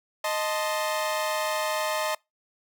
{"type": "chord", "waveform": "sawtooth", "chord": "A diminished", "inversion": "second", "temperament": "equal", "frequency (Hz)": [622.3, 880, 1046.5], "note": ["Eb5", "A5", "C6"], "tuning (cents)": [0, 0, 0], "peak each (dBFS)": [-24, -28, -29], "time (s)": [0.24, 2.15], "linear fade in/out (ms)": 5, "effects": ["noise-tail reverb RT60 0.2 s tail -25 dB re dry"]}